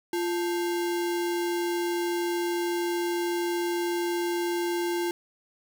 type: tone with sample-and-hold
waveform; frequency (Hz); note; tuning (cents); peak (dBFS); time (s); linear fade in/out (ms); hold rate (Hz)
sine; 346.7; F4; -13; -25; 0.13-5.11; 2; 1225
effects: none